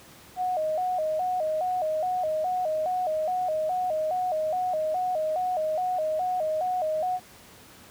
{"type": "tone with vibrato", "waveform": "sine", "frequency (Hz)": 676, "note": "E5", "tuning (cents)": 43, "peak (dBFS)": -24, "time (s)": [0.36, 7.2], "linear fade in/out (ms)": 50, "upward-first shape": "square", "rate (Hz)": 2.4, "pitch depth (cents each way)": 140, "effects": ["pink hiss -50 dBFS RMS until 7.9 s", "high-pass 80 Hz 12 dB/octave"]}